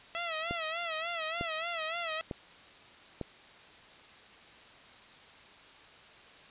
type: tone with vibrato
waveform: 10% pulse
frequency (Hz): 659.3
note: E5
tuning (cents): 0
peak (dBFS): -25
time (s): 0.15-2.21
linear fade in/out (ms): 0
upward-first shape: sine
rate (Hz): 3.4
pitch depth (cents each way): 91
type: click train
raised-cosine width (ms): 2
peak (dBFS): -22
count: 4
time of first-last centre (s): 0.51-3.213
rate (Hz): 1.11
effects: white hiss -54 dBFS RMS until 6.5 s + resampled to 8000 Hz